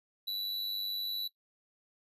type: tone with amplitude modulation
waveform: square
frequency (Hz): 3951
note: B7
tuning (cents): 0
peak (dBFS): -31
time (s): 0.27-1.28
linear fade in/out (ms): 10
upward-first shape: sine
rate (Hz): 99.9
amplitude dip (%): 65
effects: noise-tail reverb RT60 0.1 s tail -19 dB re dry + resampled to 32000 Hz